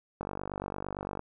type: click train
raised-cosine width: 1 ms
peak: -21 dBFS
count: 49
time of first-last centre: 0.21-1.194 s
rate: 48.8 Hz
effects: none